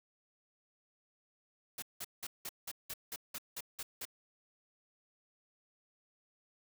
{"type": "noise bursts", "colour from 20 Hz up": "white", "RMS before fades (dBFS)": -42, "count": 11, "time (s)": [1.78, 4.053], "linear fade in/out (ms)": 5, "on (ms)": 43, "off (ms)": 180, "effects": []}